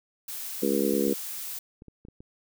blue noise, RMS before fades -36 dBFS, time 0.28-1.59 s, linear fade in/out 5 ms
harmonic tone, 69.3 Hz, C#2, in tune, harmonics 3 / 4 / 5 / 6 / 7, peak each -29 / -29 / -29 / -29 / -29 dBFS, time 0.62-1.14 s, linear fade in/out 10 ms
clicks, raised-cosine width 3 ms, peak -33 dBFS, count 7, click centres 0.936 / 1.079 / 1.821 / 1.883 / 2.051 / 2.085 / 2.205 s
effects none

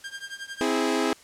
sawtooth tone with tremolo, 1600 Hz, G6, 35 cents sharp, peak -28 dBFS, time 0.04-0.67 s, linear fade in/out 2 ms, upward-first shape triangle, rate 11 Hz, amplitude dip 95%
sawtooth chord, C augmented, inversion none, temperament equal with one note detuned, 261.6 / 326.2 / 415.3 Hz, C4 / E4 / G#4, 0 / -18 / 0 cents, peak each -23 dBFS, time 0.61-1.13 s, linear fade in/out 0 ms
effects white hiss -52 dBFS RMS until 1.23 s + low-pass 9000 Hz 12 dB/octave

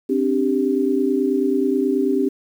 sine chord, C suspended second, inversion none, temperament equal with one note detuned, 264.4 / 293.7 / 392 Hz, C4 / D4 / G4, +18 / 0 / 0 cents, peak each -20 / -22 / -20 dBFS, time 0.09-2.29 s, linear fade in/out 10 ms, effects 8-bit

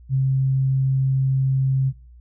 sine tone, 133.4 Hz, C3, 34 cents sharp, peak -16 dBFS, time 0.09-1.93 s, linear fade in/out 50 ms, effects noise-tail reverb RT60 0.3 s tail -19 dB re dry + added 60 Hz sine -43 dBFS peak until 2.2 s

